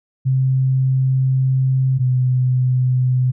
sine tone pair in turn, 131.5 / 127.31 Hz, C3 / C3, +9 / -47 cents, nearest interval minor second, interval 56 cents, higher first, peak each -13 dBFS, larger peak neither, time 0.25-1.99 / 1.99-3.32 s, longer first, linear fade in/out 20 ms, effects none

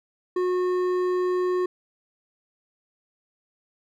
sine tone with hard clipping, 363.4 Hz, F#4, 31 cents flat, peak -23 dBFS, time 0.36-1.66 s, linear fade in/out 5 ms, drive 8 dB, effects none

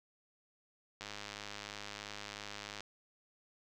click train, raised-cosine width 0.2 ms, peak -26 dBFS, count 186, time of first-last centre 1.01-2.806 s, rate 103 Hz, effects none

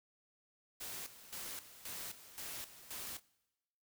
white noise with tremolo, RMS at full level -45 dBFS, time 0.8-3.2 s, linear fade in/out 10 ms, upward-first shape square, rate 1.9 Hz, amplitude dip 75%, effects noise-tail reverb RT60 1.0 s tail -23 dB re dry

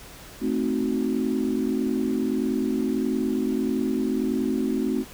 sine chord, A diminished seventh, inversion none, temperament equal, 220 / 261.6 / 311.1 / 370 Hz, A3 / C4 / Eb4 / Gb4, 0 / 0 / 0 / 0 cents, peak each -27 / -25 / -29 / -29 dBFS, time 0.4-5.05 s, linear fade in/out 50 ms, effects tanh soft clip ceiling -11 dBFS + pink hiss -44 dBFS RMS until 5.13 s

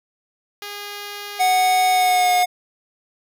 5% pulse tone, 409.5 Hz, G#4, 24 cents flat, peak -19 dBFS, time 0.62-2.43 s, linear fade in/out 2 ms
square tone with pitch glide, 740 to 722.3 Hz, F#5 to F#5, 0 to -42 cents, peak -15 dBFS, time 1.39-2.46 s, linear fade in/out 20 ms, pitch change -42 cents, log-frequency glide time 1.91-2.32 s
effects none

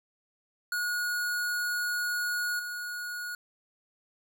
square tone with level steps, 1449 Hz, F#6, 37 cents flat, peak -29 / -35 dBFS, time 0.72-3.35 s, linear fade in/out 2 ms, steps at 2.59 s, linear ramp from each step 5 ms, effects none

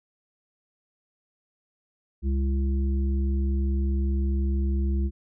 harmonic tone, 67.6 Hz, C#2, 43 cents flat, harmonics 1 / 3 / 5, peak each -22 / -32 / -36 dBFS, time 2.22-5.11 s, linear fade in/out 50 ms, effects none

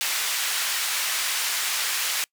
pink band-pass noise, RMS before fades -26 dBFS, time 0.01-2.24 s, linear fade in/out 0 ms, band 1700 to 16000 Hz, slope 12 dB/octave, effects noise-tail reverb RT60 0.1 s tail -26 dB re dry

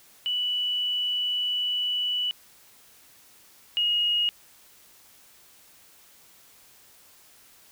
sine tone pair in turn, 2960 / 2877 Hz, F#7 / F#7, 0 / -49 cents, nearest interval unison, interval 49 cents, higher first, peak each -24 / -21 dBFS, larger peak second, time 0.26-2.31 / 3.77-4.29 s, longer first, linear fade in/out 0 ms, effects white hiss -55 dBFS RMS until 7.71 s

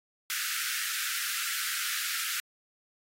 pink high-pass noise, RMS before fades -33 dBFS, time 0.3-2.4 s, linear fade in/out 0 ms, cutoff 1300 Hz, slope 96 dB/octave, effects AAC 48 kbps

